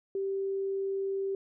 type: tone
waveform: sine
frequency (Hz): 390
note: G4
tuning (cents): -9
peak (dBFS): -29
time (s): 0.15-1.35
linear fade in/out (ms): 2
effects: none